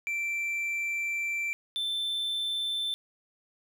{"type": "tone pair in turn", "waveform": "triangle", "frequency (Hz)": [2344, 3541], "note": ["D7", "A7"], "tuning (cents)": [-4, 10], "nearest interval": "perfect fifth", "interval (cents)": 714, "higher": "second", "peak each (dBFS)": -27, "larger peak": "neither", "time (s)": [[0.07, 1.53], [1.76, 2.94]], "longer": "first", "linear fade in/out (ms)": 0, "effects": []}